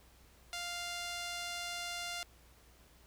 sawtooth tone with band-pass filter, 698.5 Hz, F5, in tune, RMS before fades -41 dBFS, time 0.53-2.23 s, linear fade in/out 0 ms, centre 4500 Hz, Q 0.7, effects added 60 Hz sine -62 dBFS peak until 3.06 s + pink hiss -64 dBFS RMS until 3.06 s

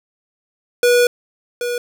square tone pair in turn, 486.1 / 484.1 Hz, B4 / B4, -28 / -35 cents, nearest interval unison, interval 7 cents, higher first, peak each -11 / -20 dBFS, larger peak first, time 0.83-1.07 / 1.61-1.78 s, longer first, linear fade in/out 2 ms, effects none

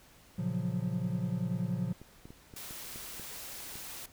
triangle chord, Gb major seventh, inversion first, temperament equal, 116.54 / 138.59 / 174.61 / 185 Hz, Bb2 / Db3 / F3 / Gb3, 0 / 0 / 0 / 0 cents, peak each -35 / -36 / -32 / -35 dBFS, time 0.38-1.93 s, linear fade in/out 10 ms
clicks, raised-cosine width 3 ms, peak -35 dBFS, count 8, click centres 2.016 / 2.255 / 2.305 / 2.538 / 2.709 / 2.959 / 3.197 / 3.756 s
white noise, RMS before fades -44 dBFS, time 2.56-4.06 s, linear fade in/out 5 ms
effects pink hiss -59 dBFS RMS until 4.12 s

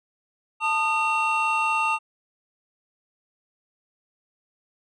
triangle tone cluster, 886 / 1229 / 2723 Hz, A5 / D#6 / F7, +12 / -22 / -44 cents, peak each -23 dBFS, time 0.6-1.99 s, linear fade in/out 50 ms, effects tanh soft clip ceiling -10 dBFS + resampled to 24000 Hz

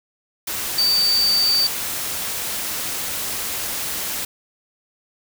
sine tone in noise, 4608 Hz, D8, 34 cents flat, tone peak -15 dBFS, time 0.78-1.67 s, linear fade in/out 5 ms, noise white, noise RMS -26 dBFS, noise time 0.47-4.25 s, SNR +8 dB, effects none

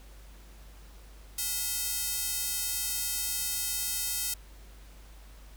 square tone with high-pass filter, 286.2 Hz, D4, 45 cents flat, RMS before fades -32 dBFS, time 1.38-4.34 s, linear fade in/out 5 ms, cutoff 6900 Hz, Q 0.54, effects added 50 Hz sine -48 dBFS peak until 5.56 s + pink hiss -57 dBFS RMS until 5.56 s

